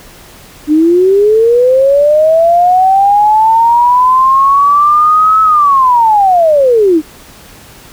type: linear two-way sweep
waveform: sine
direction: up then down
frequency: 293.7 to 1300 to 293.7 Hz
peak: -4 dBFS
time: 0.67-7.02 s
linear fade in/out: 50 ms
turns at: 5.42 s
effects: pink hiss -36 dBFS RMS until 7.92 s